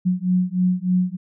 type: beating tone pair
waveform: sine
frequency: 180.5 / 183.8 Hz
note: F#3 / F#3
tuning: -43 / -11 cents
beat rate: 3.3 Hz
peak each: -20 dBFS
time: 0.05-1.17 s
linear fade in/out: 20 ms
effects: none